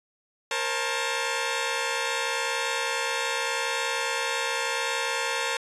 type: tone cluster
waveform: 10% pulse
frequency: 467.9 / 535 / 875 Hz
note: A#4 / C5 / A5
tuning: +6 / +38 / -10 cents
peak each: -22 dBFS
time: 0.51-5.57 s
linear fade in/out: 2 ms
effects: resampled to 24000 Hz